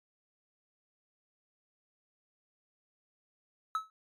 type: tone with exponential decay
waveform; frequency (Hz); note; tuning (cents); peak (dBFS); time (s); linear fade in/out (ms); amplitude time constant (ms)
triangle; 1295; E6; -31; -24; 3.75-3.9; 1; 32
effects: MP3 64 kbps